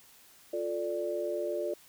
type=chord; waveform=sine; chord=D minor; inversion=first; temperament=just; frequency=352.4 / 440.5 / 587.3 Hz; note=F4 / A4 / D5; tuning=+16 / +2 / 0 cents; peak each=-35 / -37 / -33 dBFS; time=0.53-1.74 s; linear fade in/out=5 ms; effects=white hiss -58 dBFS RMS until 1.88 s